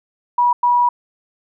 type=tone bursts at uneven times; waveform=sine; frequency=970 Hz; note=B5; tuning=31 cents flat; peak=-11 dBFS; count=2; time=0.38-0.53 / 0.63-0.89 s; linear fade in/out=5 ms; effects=none